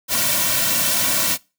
white noise with comb filter, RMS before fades -19 dBFS, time 0.08-1.38 s, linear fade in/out 50 ms, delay 2.4 ms, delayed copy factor -0.9, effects noise-tail reverb RT60 0.3 s tail -24 dB re dry

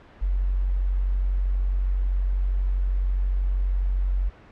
sine tone, 46.19 Hz, F#1, 2 cents flat, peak -20 dBFS, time 0.21-4.3 s, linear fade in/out 20 ms, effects pink hiss -49 dBFS RMS until 4.51 s + low-pass 2000 Hz 12 dB/octave

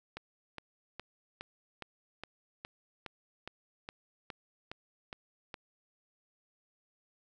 click train, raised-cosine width 0.3 ms, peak -25 dBFS, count 14, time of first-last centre 0.17-5.542 s, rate 2.42 Hz, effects none

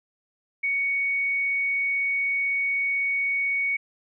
sine tone, 2231 Hz, C#7, 11 cents sharp, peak -22 dBFS, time 0.63-3.77 s, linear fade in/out 10 ms, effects none

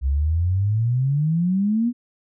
sine exponential sweep, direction up, 64.6 to 246.9 Hz, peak -17 dBFS, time 0.01-1.93 s, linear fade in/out 50 ms, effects none

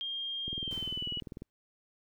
sine tone with pitch glide, 3214 to 2930 Hz, G7 to F#7, +43 to -18 cents, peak -34 dBFS, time 0.01-1.2 s, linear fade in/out 0 ms, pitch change -161 cents, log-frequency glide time 0.56-1.09 s
click train, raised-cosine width 3 ms, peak -29 dBFS, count 20, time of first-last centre 0.48-1.421 s, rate 20.2 Hz
pink noise with exponential decay, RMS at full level -49 dBFS, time 0.71-1.5 s, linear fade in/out 0 ms, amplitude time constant 170 ms
effects none

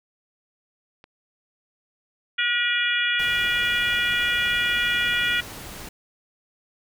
clicks, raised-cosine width 0.3 ms, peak -30 dBFS, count 2, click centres 1.041 / 3.393 s
harmonic tone, 480.9 Hz, B4, 46 cents flat, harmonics 3 / 4 / 5 / 6 / 7, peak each -25 / -26 / -27 / -28 / -28 dBFS, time 2.38-5.41 s, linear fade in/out 10 ms
pink noise, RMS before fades -38 dBFS, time 3.19-5.89 s, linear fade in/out 5 ms
effects none

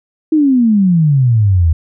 sine exponential sweep, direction down, 321.9 to 77.78 Hz, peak -7 dBFS, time 0.32-1.73 s, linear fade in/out 5 ms, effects none

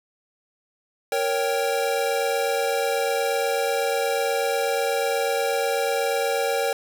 square chord, G diminished, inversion first, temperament equal, 466.2 / 554.4 / 784 Hz, Bb4 / Db5 / G5, 0 / 0 / 0 cents, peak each -26 / -26 / -28 dBFS, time 1.12-6.73 s, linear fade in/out 2 ms, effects none

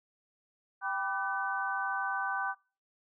sine chord, G major seventh, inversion none, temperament equal with one note detuned, 784 / 987.8 / 1174.7 / 1516.3 Hz, G5 / B5 / D6 / F#6, 0 / 0 / 0 / +42 cents, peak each -36 / -39 / -37 / -34 dBFS, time 0.81-2.55 s, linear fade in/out 50 ms, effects noise-tail reverb RT60 0.3 s tail -19 dB re dry

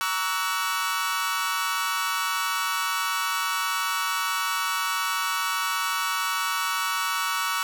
sawtooth chord, F# dominant seventh, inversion first, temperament equal with one note detuned, 932.3 / 1129.4 / 1318.5 / 1480 Hz, A#5 / C#6 / E6 / F#6, 0 / +32 / 0 / 0 cents, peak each -29 / -25 / -26 / -27 dBFS, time 0.01-7.63 s, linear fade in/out 0 ms, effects none

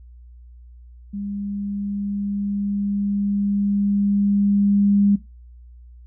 sine tone with level ramp, 201.7 Hz, G3, 50 cents sharp, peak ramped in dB -26 to -13 dBFS, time 1.13-5.16 s, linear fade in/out 10 ms, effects noise-tail reverb RT60 0.2 s tail -17 dB re dry + added 60 Hz sine -41 dBFS peak until 6.06 s

